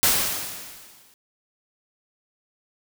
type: noise with exponential decay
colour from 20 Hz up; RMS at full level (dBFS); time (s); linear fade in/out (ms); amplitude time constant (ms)
white; -17; 0.03-1.14; 0; 240
effects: none

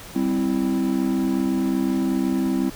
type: chord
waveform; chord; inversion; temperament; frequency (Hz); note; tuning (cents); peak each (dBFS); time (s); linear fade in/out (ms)
triangle; C major; second; equal; 196 / 261.6 / 329.6; G3 / C4 / E4; 0 / 0 / 0; -23 / -20 / -23; 0.15-2.7; 10
effects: pink hiss -40 dBFS RMS until 2.75 s

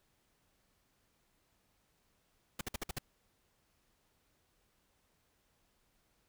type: noise bursts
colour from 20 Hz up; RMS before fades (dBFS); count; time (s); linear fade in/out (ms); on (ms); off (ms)
pink; -38; 6; 2.59-2.986; 5; 21; 54
effects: pink hiss -75 dBFS RMS until 6.28 s

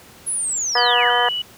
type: linear sweep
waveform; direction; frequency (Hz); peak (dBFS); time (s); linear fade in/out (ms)
sine; down; 10740 to 1291; -20; 0.26-1.11; 20
type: harmonic tone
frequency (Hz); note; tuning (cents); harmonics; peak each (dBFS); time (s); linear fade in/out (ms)
242.6; B3; -31; 2 / 3 / 4 / 5 / 6 / 7 / 8; -24 / -21 / -21 / -24 / -30 / -22 / -26; 0.75-1.29; 5
type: tone with vibrato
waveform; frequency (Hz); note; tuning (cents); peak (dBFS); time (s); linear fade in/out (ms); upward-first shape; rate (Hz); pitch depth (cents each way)
sine; 3000; F#7; +23; -21; 0.77-1.42; 5; square; 3; 30
effects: pink hiss -45 dBFS RMS until 1.57 s + high-pass 80 Hz 12 dB/octave

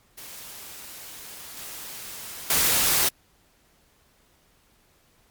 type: noise with level steps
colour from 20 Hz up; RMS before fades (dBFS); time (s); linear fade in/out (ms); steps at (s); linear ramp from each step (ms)
white; -41 / -38 / -21; 0.17-3.09; 10; 1.57 / 2.5; 2
effects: pink hiss -62 dBFS RMS until 5.3 s + MP3 96 kbps

